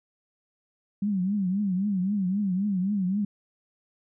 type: tone with vibrato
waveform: sine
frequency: 194.2 Hz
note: G3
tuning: 16 cents flat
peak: -23 dBFS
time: 1.02-3.25 s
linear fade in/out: 5 ms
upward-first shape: triangle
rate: 3.8 Hz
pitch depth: 160 cents each way
effects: none